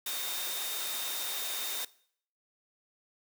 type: tone in noise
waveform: sine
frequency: 3671 Hz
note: A#7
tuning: 27 cents flat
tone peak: -39 dBFS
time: 0.06-1.85 s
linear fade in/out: 5 ms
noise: white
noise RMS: -36 dBFS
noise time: 0.06-1.85 s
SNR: -6 dB
effects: noise-tail reverb RT60 0.6 s tail -20 dB re dry + high-pass 400 Hz 12 dB/octave

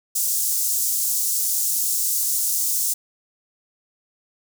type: high-pass noise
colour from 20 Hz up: pink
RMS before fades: -22 dBFS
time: 0.15-2.94 s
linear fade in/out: 10 ms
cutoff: 6500 Hz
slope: 24 dB/octave
effects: none

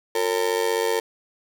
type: tone with amplitude modulation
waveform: 35% pulse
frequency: 454.3 Hz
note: A#4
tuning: 45 cents flat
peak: -15 dBFS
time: 0.15-1 s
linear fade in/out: 5 ms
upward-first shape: sine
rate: 95.7 Hz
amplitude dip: 90%
effects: none

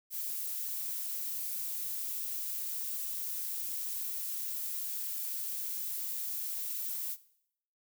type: noise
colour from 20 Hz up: violet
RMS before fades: -37 dBFS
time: 0.1-7.17 s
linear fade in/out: 50 ms
effects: noise-tail reverb RT60 0.7 s tail -18 dB re dry

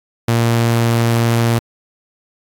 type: tone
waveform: sawtooth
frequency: 116.54 Hz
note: A#2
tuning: in tune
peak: -8 dBFS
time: 0.28-1.59 s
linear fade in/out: 5 ms
effects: AAC 64 kbps

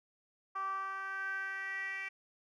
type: tone with band-pass filter sweep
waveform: 10% pulse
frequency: 387.5 Hz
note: G4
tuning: 20 cents flat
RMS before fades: -39 dBFS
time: 0.55-2.09 s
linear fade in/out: 10 ms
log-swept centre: 1100 to 2200 Hz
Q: 6.5
effects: none

